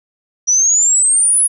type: exponential sweep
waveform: sine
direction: up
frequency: 5810 to 10548 Hz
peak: -9 dBFS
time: 0.47-1.48 s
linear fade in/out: 20 ms
effects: none